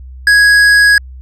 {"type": "tone with hard clipping", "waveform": "triangle", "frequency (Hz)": 1661.2, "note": "G#6", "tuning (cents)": 0, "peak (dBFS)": -6, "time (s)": [0.27, 0.98], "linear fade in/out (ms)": 2, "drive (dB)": 13, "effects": ["added 64 Hz sine -28 dBFS peak until 1.21 s"]}